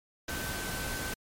sine tone in noise, 1535 Hz, G6, 37 cents flat, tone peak -40 dBFS, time 0.28-1.14 s, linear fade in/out 5 ms, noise pink, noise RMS -36 dBFS, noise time 0.28-1.14 s, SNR -7 dB, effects MP3 64 kbps

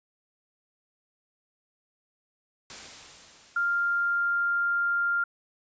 white noise with exponential decay, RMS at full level -40 dBFS, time 2.7-5.05 s, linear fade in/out 1 ms, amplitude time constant 510 ms
sine tone, 1396.9 Hz, F6, in tune, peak -23 dBFS, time 3.56-5.24 s, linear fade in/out 5 ms
effects resampled to 16000 Hz

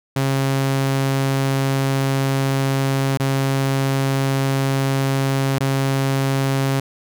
sawtooth tone with dropouts, 135.7 Hz, C#3, 36 cents flat, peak -13 dBFS, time 0.16-6.8 s, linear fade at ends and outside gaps 5 ms, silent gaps 3.174-3.198 / 5.585-5.605 s, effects none

